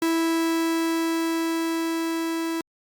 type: tone with level ramp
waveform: 45% pulse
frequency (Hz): 328.8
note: E4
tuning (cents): -4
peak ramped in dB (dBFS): -20 to -25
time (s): 0.02-2.61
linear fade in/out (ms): 2
effects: Opus 48 kbps